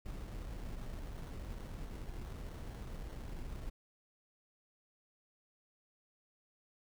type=noise with sample-and-hold; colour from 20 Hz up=brown; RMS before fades=-44 dBFS; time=0.05-3.7 s; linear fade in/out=10 ms; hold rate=2450 Hz; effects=none